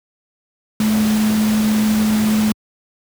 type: tone in noise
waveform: sine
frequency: 215.4 Hz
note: A3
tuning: 37 cents flat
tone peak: -13 dBFS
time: 0.8-2.52 s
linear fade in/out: 2 ms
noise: pink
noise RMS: -25 dBFS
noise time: 0.8-2.52 s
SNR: +9 dB
effects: high-pass 80 Hz 12 dB/octave